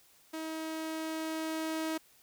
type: tone with level ramp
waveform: sawtooth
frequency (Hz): 318.5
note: D#4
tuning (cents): +41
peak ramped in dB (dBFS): -33 to -28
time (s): 0.33-1.98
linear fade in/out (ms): 10
effects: white hiss -63 dBFS RMS until 2.22 s